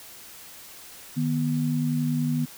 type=tone pair together; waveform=sine; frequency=152.5 / 243.4 Hz; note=D#3 / B3; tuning=-34 / -25 cents; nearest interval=minor sixth; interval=809 cents; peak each=-25 dBFS; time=1.16-2.46 s; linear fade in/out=20 ms; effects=white hiss -45 dBFS RMS until 2.57 s